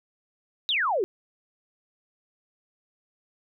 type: exponential sweep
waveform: sine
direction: down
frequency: 3951 to 347.6 Hz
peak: -22 dBFS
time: 0.69-1.04 s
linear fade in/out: 0 ms
effects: none